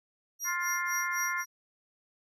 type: tone with tremolo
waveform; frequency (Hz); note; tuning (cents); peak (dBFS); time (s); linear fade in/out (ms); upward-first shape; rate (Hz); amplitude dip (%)
35% pulse; 5730; F8; +44; -29; 0.39-1.46; 50; sine; 3.9; 100
type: harmonic tone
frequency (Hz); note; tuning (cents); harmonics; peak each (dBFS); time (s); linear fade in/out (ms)
351.4; F4; +11; 3 / 4 / 5 / 6; -35 / -35 / -35 / -35; 0.44-1.45; 50
effects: none